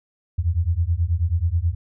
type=beating tone pair; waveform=sine; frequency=80.5 / 89.8 Hz; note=E2 / F2; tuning=-41 / +49 cents; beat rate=9.3 Hz; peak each=-21 dBFS; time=0.38-1.75 s; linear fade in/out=10 ms; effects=none